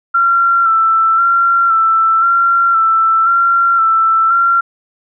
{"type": "tone with vibrato", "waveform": "sine", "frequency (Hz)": 1351, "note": "E6", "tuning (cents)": 42, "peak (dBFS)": -8, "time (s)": [0.14, 4.61], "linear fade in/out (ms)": 10, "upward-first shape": "square", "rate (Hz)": 0.96, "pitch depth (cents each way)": 27, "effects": []}